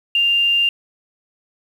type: tone with quantisation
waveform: sine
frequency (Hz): 2794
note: F7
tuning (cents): 0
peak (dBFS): -13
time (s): 0.15-0.69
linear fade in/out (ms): 2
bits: 7
effects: none